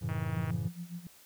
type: chord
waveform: triangle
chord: F# minor seventh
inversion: none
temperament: just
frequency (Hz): 92.5 / 111 / 138.75 / 166.5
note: F#2 / A2 / C#3 / E3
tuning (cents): 0 / +16 / +2 / +18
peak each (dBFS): -36 / -33 / -36 / -36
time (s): 0.01-0.69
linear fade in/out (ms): 20
type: click train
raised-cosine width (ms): 0.5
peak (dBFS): -28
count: 67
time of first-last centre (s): 0.09-0.505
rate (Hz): 159
type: tone with tremolo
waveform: sine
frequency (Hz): 173.5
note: F3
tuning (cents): -11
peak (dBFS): -36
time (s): 0.36-1.07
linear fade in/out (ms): 2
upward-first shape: sine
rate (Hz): 7.2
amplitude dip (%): 85
effects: white hiss -58 dBFS RMS until 1.25 s